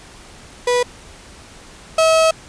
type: tone pair in turn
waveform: 35% pulse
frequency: 490.1 / 644.1 Hz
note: B4 / E5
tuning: -13 / -40 cents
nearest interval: perfect fourth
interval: 473 cents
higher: second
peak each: -12 / -9 dBFS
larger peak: second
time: 0.67-0.83 / 1.98-2.31 s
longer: second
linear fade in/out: 5 ms
effects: pink hiss -41 dBFS RMS until 2.48 s + resampled to 22050 Hz